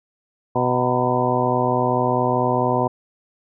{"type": "harmonic tone with a mistuned harmonic", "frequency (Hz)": 124.6, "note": "B2", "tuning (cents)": 16, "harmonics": [1, 2, 3, 4, 5, 6, 7, 8], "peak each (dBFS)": [-25, -25, -25, -25, -25, -25, -25, -25], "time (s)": [0.55, 2.88], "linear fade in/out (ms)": 10, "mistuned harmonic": 7, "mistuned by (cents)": 86, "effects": []}